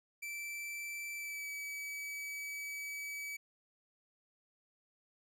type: tone with pitch glide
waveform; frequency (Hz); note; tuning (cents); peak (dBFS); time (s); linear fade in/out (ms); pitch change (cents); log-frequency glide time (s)
45% pulse; 2331 to 2286; D7 to D7; -14 to -47; -40; 0.22-3.37; 10; -33; 1.15-1.49
effects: none